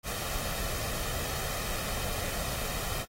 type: noise with comb filter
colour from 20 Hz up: pink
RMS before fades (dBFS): -34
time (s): 0.03-3.06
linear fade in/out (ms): 50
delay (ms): 1.6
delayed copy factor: +0.5
effects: AAC 48 kbps